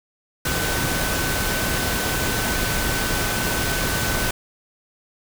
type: tone in noise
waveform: sine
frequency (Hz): 1516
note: F#6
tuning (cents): +42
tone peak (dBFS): -29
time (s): 0.45-4.31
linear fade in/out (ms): 5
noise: pink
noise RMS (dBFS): -23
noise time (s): 0.45-4.31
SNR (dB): -9
effects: none